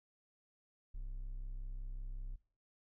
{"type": "tone", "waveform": "triangle", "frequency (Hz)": 32.7, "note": "C1", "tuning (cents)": 0, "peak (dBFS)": -39, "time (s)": [0.94, 2.36], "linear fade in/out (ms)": 10, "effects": ["noise-tail reverb RT60 0.4 s tail -19 dB re dry"]}